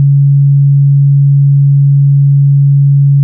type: tone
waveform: sine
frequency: 140.2 Hz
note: C#3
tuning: 20 cents sharp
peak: -3 dBFS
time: 0-3.23 s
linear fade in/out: 0 ms
effects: none